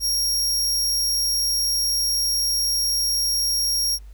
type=tone; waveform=sawtooth; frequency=5588 Hz; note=F8; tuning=in tune; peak=-17 dBFS; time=0-3.99 s; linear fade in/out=50 ms; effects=added 50 Hz sine -38 dBFS peak until 4.13 s + pink hiss -60 dBFS RMS until 4.13 s